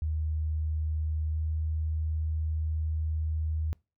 sine tone with pitch glide, 77.78 to 78.5 Hz, D#2 to D#2, 0 to +16 cents, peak -27 dBFS, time 0.02-3.73 s, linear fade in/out 0 ms, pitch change +16 cents, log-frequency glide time 1.32-1.38 s, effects noise-tail reverb RT60 0.3 s tail -26 dB re dry

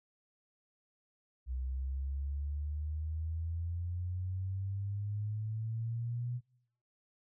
sine exponential sweep, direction up, 62.8 to 123.47 Hz, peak -34 dBFS, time 1.46-6.41 s, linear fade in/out 50 ms, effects noise-tail reverb RT60 0.8 s tail -25 dB re dry

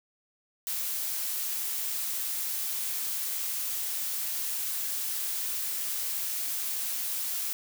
blue noise, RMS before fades -32 dBFS, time 0.67-7.53 s, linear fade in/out 0 ms, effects none

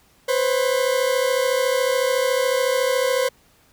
40% pulse tone pair together, 500 / 533.9 Hz, B4 / C5, +21 / +35 cents, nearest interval minor second, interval 114 cents, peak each -20 dBFS, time 0.28-3.29 s, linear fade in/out 10 ms, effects pink hiss -57 dBFS RMS until 3.72 s

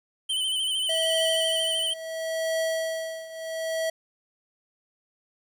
square tone with vibrato, 3066 Hz, G7, 39 cents flat, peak -25 dBFS, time 0.29-1.94 s, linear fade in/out 10 ms, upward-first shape sine, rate 13 Hz, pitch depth 51 cents each way
square tone with tremolo, 648 Hz, E5, 30 cents flat, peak -24 dBFS, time 0.89-3.9 s, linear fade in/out 5 ms, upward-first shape triangle, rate 0.73 Hz, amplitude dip 85%
effects resampled to 32000 Hz + 10-bit

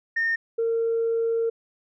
sine tone pair in turn, 1827 / 457.9 Hz, A#6 / A#4, -35 / -31 cents, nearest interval 2 octaves, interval 2396 cents, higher first, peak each -20 dBFS, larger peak neither, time 0.16-0.36 / 0.58-1.5 s, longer second, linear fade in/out 10 ms, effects tanh soft clip ceiling -17 dBFS

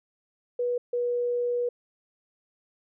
sine tone pair in turn, 487.5 / 484.7 Hz, B4 / B4, -23 / -32 cents, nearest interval unison, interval 9 cents, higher first, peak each -24 dBFS, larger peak neither, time 0.59-0.78 / 0.93-1.69 s, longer second, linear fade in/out 5 ms, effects none

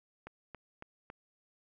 click train, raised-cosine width 0.5 ms, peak -30 dBFS, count 4, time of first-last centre 0.27-1.101 s, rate 3.61 Hz, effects none

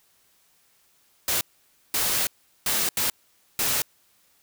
white noise bursts at uneven times, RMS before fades -24 dBFS, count 5, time 1.28-1.41 / 1.94-2.27 / 2.66-2.89 / 2.97-3.1 / 3.59-3.82 s, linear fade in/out 2 ms, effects white hiss -63 dBFS RMS until 4.42 s

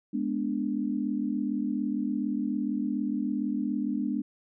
sine chord, G# diminished, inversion none, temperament equal with one note detuned, 209.5 / 246.9 / 293.7 Hz, G#3 / B3 / D4, +15 / 0 / 0 cents, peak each -31 dBFS, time 0.13-4.22 s, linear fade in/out 10 ms, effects none

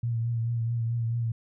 sine tone with vibrato, 116.3 Hz, A#2, 4 cents flat, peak -25 dBFS, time 0.03-1.32 s, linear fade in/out 5 ms, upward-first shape triangle, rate 4.6 Hz, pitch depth 43 cents each way, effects none

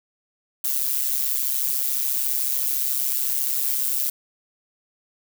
violet noise with amplitude modulation, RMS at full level -20 dBFS, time 0.64-4.1 s, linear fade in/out 5 ms, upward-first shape sine, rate 134 Hz, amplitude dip 80%, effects none

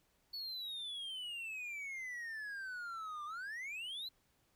triangle exponential two-way sweep, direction down then up, 4471 to 1174.7 to 4135 Hz, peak -40 dBFS, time 0.33-4.09 s, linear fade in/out 10 ms, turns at 3.25 s, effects pink hiss -75 dBFS RMS until 4.55 s

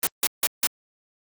white noise bursts, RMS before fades -21 dBFS, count 4, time 0.03-0.67 s, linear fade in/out 2 ms, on 40 ms, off 160 ms, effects high-pass 200 Hz 12 dB/octave + Opus 32 kbps

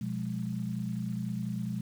sine chord, F diminished, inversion second, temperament equal with one note detuned, 123.47 / 177.67 / 207.7 Hz, Cb3 / F3 / Ab3, 0 / +30 / 0 cents, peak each -36 / -36 / -35 dBFS, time 0.01-1.81 s, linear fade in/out 5 ms, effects 9-bit

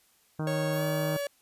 harmonic tone, 155.56 Hz, D#3, in tune, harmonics 1 / 2 / 3 / 4 / 5 / 6 / 7 / 8 / 9 / 10, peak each -30 / -36 / -40 / -42 / -44 / -46 / -47 / -48 / -49 / -50 dBFS, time 0.39-1.17 s, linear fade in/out 5 ms
45% pulse tone with pitch glide, 553 to 568.2 Hz, C#5 to C#5, -4 to +43 cents, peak -30 dBFS, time 0.47-1.27 s, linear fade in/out 2 ms, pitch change +47 cents, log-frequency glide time 0.74-0.83 s
pink high-pass noise, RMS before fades -43 dBFS, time 0.72-1.22 s, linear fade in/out 10 ms, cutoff 11000 Hz, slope 96 dB/octave
effects white hiss -65 dBFS RMS until 1.41 s + resampled to 32000 Hz

